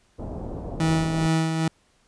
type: low-pass noise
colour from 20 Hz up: pink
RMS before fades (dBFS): -33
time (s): 0.18-1.28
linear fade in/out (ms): 20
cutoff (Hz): 750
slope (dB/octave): 24
type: tone with tremolo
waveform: 30% pulse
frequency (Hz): 161.2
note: E3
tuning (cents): -38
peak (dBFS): -16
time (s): 0.8-1.68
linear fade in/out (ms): 2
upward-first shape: sine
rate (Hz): 2.4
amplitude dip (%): 45
effects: pink hiss -63 dBFS RMS until 2.07 s + resampled to 22050 Hz